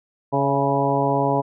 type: harmonic tone with a mistuned harmonic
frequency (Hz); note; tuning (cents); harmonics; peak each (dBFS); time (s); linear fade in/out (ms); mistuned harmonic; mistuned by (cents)
139.6; C#3; +13; 1 / 2 / 3 / 4 / 5 / 6 / 7; -25 / -25 / -25 / -25 / -25 / -25 / -25; 0.32-1.42; 20; 5; -43
effects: none